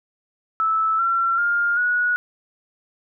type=tone with pitch steps; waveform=sine; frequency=1311 / 1358.8 / 1408.3 / 1459.7 Hz; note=E6 / F6 / F6 / F#6; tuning=-10 / -48 / +14 / -24 cents; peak=-17 dBFS; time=0.6-2.16 s; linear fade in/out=0 ms; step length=390 ms; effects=none